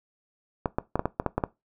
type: clicks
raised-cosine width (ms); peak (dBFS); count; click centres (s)
1; -10; 9; 0.658 / 0.785 / 0.956 / 0.994 / 1.056 / 1.199 / 1.263 / 1.38 / 1.438
effects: noise-tail reverb RT60 0.2 s tail -19 dB re dry